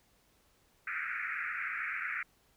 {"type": "band-pass noise", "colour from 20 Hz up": "pink", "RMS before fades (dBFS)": -37, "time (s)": [0.87, 2.23], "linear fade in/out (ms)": 5, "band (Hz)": [1300, 2400], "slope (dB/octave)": 96, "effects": ["pink hiss -69 dBFS RMS until 2.56 s"]}